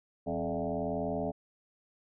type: tone with frequency modulation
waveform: sine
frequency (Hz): 429.4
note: A4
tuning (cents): -42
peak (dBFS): -30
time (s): 0.26-1.32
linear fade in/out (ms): 20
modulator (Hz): 80.5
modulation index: 3.7
effects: none